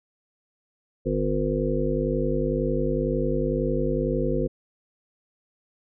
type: harmonic tone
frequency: 51 Hz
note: G#1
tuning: 31 cents flat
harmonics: 1 / 3 / 5 / 7 / 9 / 10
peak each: -29 / -29 / -29 / -29 / -29 / -29 dBFS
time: 1.05-4.48 s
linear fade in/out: 20 ms
effects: none